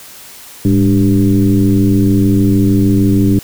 sine tone with frequency modulation, 200 Hz, G3, 35 cents sharp, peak -7 dBFS, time 0.65-3.39 s, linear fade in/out 2 ms, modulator 93.4 Hz, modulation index 1.4, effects white hiss -35 dBFS RMS until 3.43 s

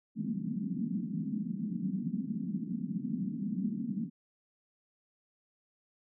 white band-pass noise, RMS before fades -35 dBFS, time 0.15-4.1 s, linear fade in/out 50 ms, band 170 to 240 Hz, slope 48 dB/octave, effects none

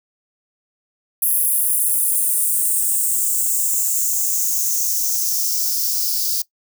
violet noise with high-pass filter sweep, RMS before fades -19 dBFS, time 1.22-6.42 s, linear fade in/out 5 ms, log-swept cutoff 11000 to 4800 Hz, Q 4.2, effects noise-tail reverb RT60 0.1 s tail -19 dB re dry

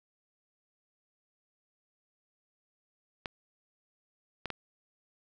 clicks, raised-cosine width 0.3 ms, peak -19 dBFS, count 3, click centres 3.258 / 4.457 / 4.503 s, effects none

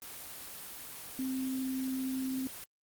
sine tone in noise, 261.6 Hz, C4, in tune, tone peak -32 dBFS, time 1.19-2.47 s, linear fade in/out 0 ms, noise white, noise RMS -45 dBFS, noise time 0.02-2.64 s, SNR +10 dB, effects Opus 24 kbps

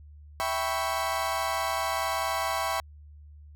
35% pulse chord, C# half-diminished seventh, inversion first, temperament equal, 659.3 / 784 / 987.8 / 1108.7 Hz, E5 / G5 / B5 / C#6, 0 / 0 / 0 / 0 cents, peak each -31 dBFS, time 0.4-2.8 s, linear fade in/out 0 ms, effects added 74 Hz sine -46 dBFS peak until 3.55 s

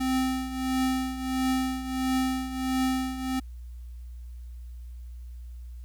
square tone with tremolo, 260.1 Hz, C4, 10 cents flat, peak -23 dBFS, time 0-3.4 s, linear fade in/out 10 ms, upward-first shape triangle, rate 1.5 Hz, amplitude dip 75%, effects added 60 Hz sine -38 dBFS peak until 5.84 s + white hiss -67 dBFS RMS until 5.84 s

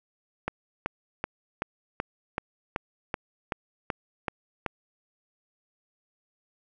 click train, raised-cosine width 0.5 ms, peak -13 dBFS, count 12, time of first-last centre 0.48-4.663 s, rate 2.63 Hz, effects none

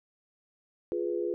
sine chord, F diminished, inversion none, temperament equal, 349.2 / 415.3 / 493.9 Hz, F4 / Ab4 / Cb5, 0 / 0 / 0 cents, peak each -31 / -33 / -35 dBFS, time 0.92-1.34 s, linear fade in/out 0 ms, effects none

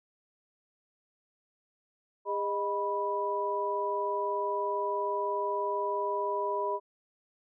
sine tone cluster, 405.9 / 619 / 983 Hz, G#4 / D#5 / B5, -40 / -9 / -8 cents, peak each -33 / -35 / -31 dBFS, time 2.25-6.8 s, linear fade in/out 50 ms, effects none

